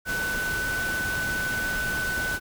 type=tone in noise; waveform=sine; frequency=1500 Hz; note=F#6; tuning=23 cents sharp; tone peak=-26 dBFS; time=0.05-2.4 s; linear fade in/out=50 ms; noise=pink; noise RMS=-33 dBFS; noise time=0.05-2.4 s; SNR=+4 dB; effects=none